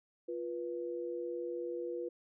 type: tone pair together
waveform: sine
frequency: 349.2 / 488 Hz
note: F4 / B4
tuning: 0 / -21 cents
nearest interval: tritone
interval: 579 cents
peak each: -39 / -39 dBFS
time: 0.28-2.09 s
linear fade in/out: 10 ms
effects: none